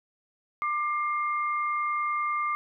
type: tone pair together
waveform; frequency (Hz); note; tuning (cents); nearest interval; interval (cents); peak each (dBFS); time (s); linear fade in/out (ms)
sine; 1189.8 / 2120; D6 / C7; +22 / +22; minor seventh; 1000; -26 / -33; 0.62-2.55; 0
effects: none